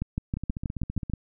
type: two click trains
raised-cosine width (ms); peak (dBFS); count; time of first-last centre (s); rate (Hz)
5; -15 / -20; 8 / 12; 0.02-1.136 / 0.37-1.098; 6.27 / 15.1
effects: none